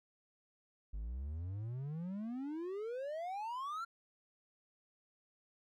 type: exponential sweep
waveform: triangle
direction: up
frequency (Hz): 49 to 1396.9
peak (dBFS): -37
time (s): 0.93-3.85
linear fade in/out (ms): 10
effects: none